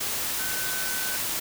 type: tone in noise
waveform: sine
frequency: 1515 Hz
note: F#6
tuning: 40 cents sharp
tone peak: -34 dBFS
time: 0.39-1.17 s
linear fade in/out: 10 ms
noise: white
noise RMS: -29 dBFS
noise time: 0-1.4 s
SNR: -8 dB
effects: none